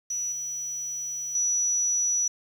sine tone with level steps, 5890 Hz, F#8, 9 cents flat, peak -27 / -30 / -22 dBFS, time 0.1-2.28 s, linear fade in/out 5 ms, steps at 0.32 / 1.35 s, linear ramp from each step 2 ms, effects 8-bit

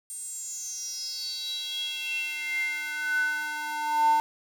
square tone with high-pass filter sweep, 300.6 Hz, D4, 40 cents sharp, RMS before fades -30 dBFS, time 0.1-4.2 s, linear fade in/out 0 ms, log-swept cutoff 8800 to 840 Hz, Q 9.7, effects none

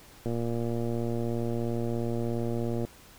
click train, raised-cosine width 2 ms, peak -19 dBFS, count 304, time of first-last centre 0.26-2.85 s, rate 117 Hz, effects pink hiss -53 dBFS RMS until 3.18 s

